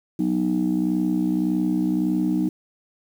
sine chord, B major, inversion second, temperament just, 185.21 / 246.9 / 308.7 Hz, F#3 / B3 / D#4, +2 / 0 / -14 cents, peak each -23 / -24 / -21 dBFS, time 0.19-2.49 s, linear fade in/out 5 ms, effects tanh soft clip ceiling -13 dBFS + 8-bit

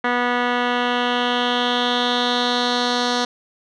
10% pulse tone with low-pass filter sweep, 244.4 Hz, B3, 18 cents flat, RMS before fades -20 dBFS, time 0.04-3.25 s, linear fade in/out 5 ms, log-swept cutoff 2200 to 4800 Hz, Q 3.6, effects none

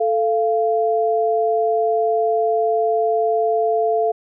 sine tone pair together, 440 / 690.2 Hz, A4 / F5, 0 / -21 cents, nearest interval minor sixth, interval 779 cents, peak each -18 dBFS, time 0-4.12 s, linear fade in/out 10 ms, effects none

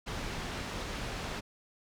pink low-pass noise, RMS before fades -38 dBFS, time 0.06-1.41 s, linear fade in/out 20 ms, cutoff 5200 Hz, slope 12 dB/octave, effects none

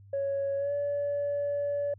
sine tone with pitch glide, 554.4 to 574 Hz, C#5 to D5, 0 to -40 cents, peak -26 dBFS, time 0.13-1.94 s, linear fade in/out 5 ms, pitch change +60 cents, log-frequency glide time 0.57-0.73 s, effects tanh soft clip ceiling -24 dBFS + added 99 Hz sine -50 dBFS peak until 1.98 s

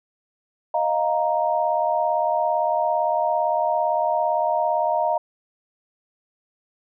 sine chord, Eb suspended second, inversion none, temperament just, 622.3 / 700 / 933.4 Hz, Eb5 / F5 / Bb5, 0 / +4 / +2 cents, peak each -23 dBFS, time 0.74-5.18 s, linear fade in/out 5 ms, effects none

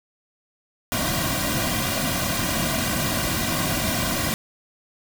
pink noise with comb filter, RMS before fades -24 dBFS, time 0.92-4.34 s, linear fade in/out 0 ms, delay 2.3 ms, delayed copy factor -0.85, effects none

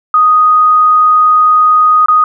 sine tone with dropouts, 1244.5 Hz, D#6, in tune, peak -4 dBFS, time 0.14-2.24 s, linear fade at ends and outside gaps 2 ms, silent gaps 2.06-2.084 s, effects none

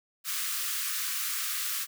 white high-pass noise, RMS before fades -32 dBFS, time 0.24-1.87 s, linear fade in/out 50 ms, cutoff 1100 Hz, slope 96 dB/octave, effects none

